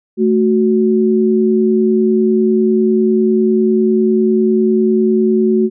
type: tone pair together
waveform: sine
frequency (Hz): 220 / 370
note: A3 / F#4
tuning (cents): 0 / 0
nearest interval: major sixth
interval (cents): 900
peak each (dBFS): -12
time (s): 0.17-5.7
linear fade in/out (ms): 50
effects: none